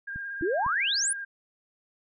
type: tone with vibrato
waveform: sine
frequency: 1608 Hz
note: G6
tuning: 44 cents sharp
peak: -33 dBFS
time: 0.07-1.25 s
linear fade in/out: 10 ms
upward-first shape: square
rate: 17 Hz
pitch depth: 18 cents each way
type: click train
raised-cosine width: 5 ms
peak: -28 dBFS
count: 3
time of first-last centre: 0.16-0.664 s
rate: 3.97 Hz
type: exponential sweep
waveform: sine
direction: up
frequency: 311.2 to 10370 Hz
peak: -24 dBFS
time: 0.42-1.13 s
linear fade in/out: 5 ms
effects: none